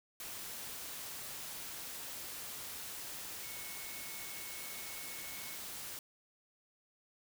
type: tone in noise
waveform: sine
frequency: 2200 Hz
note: C#7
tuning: 14 cents flat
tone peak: -52 dBFS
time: 3.43-5.56 s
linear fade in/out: 2 ms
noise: white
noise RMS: -45 dBFS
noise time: 0.2-5.99 s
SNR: -10 dB
effects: none